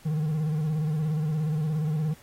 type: tone with vibrato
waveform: triangle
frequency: 154.2 Hz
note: D#3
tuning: 15 cents flat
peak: -22 dBFS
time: 0.05-2.14 s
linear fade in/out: 10 ms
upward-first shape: square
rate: 17 Hz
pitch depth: 56 cents each way
effects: pink hiss -54 dBFS RMS until 2.22 s + AAC 48 kbps